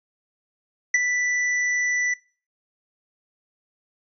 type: tone with ADSR envelope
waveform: square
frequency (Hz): 1975.5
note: B6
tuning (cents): 0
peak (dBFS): -14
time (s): 0.94-2.14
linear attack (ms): 5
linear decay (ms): 28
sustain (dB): -8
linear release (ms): 6
effects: noise-tail reverb RT60 0.4 s tail -22 dB re dry + resampled to 16000 Hz